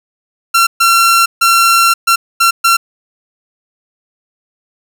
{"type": "tone bursts at uneven times", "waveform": "sawtooth", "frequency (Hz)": 1362, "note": "F6", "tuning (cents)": -44, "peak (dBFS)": -3, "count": 6, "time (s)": [[0.54, 0.67], [0.8, 1.26], [1.41, 1.94], [2.07, 2.16], [2.4, 2.51], [2.64, 2.77]], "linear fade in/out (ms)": 10, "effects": []}